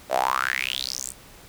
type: tone with high-pass filter sweep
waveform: sawtooth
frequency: 64.6 Hz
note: C2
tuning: 21 cents flat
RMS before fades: -26 dBFS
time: 0.09-1.14 s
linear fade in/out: 50 ms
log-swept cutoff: 580 to 9000 Hz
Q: 7.3
effects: pink hiss -48 dBFS RMS until 1.48 s